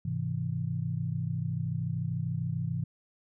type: chord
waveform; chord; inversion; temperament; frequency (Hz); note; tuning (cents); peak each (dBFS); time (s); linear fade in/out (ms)
sine; Ab augmented; none; equal with one note detuned; 103.83 / 130.81 / 164.24; Ab2 / C3 / E3; 0 / 0 / -6; -35 / -33 / -33; 0.05-2.84; 5
effects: none